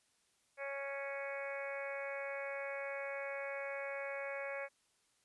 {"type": "harmonic tone", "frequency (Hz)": 277.2, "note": "C#4", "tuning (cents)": 0, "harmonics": [2, 3, 4, 5, 6, 7, 8, 9], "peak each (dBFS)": [-42, -52, -52, -53, -48, -52, -46, -55], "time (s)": [0.57, 4.69], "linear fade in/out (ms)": 50, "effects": ["white hiss -75 dBFS RMS until 5.24 s", "resampled to 24000 Hz"]}